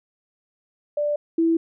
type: tone pair in turn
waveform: sine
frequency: 589 / 329.6 Hz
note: D5 / E4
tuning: +5 / 0 cents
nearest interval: minor seventh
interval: 1005 cents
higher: first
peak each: -20 / -16 dBFS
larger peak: second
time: 0.97-1.16 / 1.38-1.57 s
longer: neither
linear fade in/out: 5 ms
effects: none